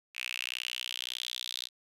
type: tone with high-pass filter sweep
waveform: sawtooth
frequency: 61.74 Hz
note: B1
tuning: in tune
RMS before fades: -38 dBFS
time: 0.14-1.69 s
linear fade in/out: 50 ms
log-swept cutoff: 2500 to 3800 Hz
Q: 5.7
effects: resampled to 32000 Hz